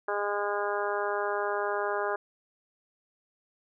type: harmonic tone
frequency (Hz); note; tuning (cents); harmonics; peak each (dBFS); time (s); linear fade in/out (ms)
204.5; G#3; -26; 2 / 3 / 4 / 5 / 6 / 7 / 8; -32 / -34 / -35 / -36 / -37 / -37 / -38; 0.08-2.16; 5
effects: none